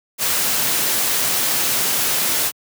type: noise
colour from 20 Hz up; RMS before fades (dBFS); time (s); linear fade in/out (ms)
white; -19; 0.18-2.52; 50
effects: high-pass 100 Hz 12 dB/octave